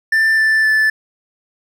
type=tone with pitch steps; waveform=triangle; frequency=1778 / 1763.7 / 1749.5 Hz; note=A6 / A6 / A6; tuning=+18 / +4 / -10 cents; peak=-9 dBFS; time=0.12-0.9 s; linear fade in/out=5 ms; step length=260 ms; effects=none